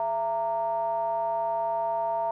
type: ring-modulated tone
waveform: triangle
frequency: 125 Hz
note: B2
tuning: 21 cents sharp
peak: -20 dBFS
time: 0-2.31 s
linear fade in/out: 2 ms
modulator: 796 Hz
effects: none